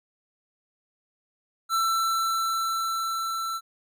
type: tone with level ramp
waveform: square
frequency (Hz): 1337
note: E6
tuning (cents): +24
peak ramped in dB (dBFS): -22 to -29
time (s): 1.69-3.61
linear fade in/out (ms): 50
effects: none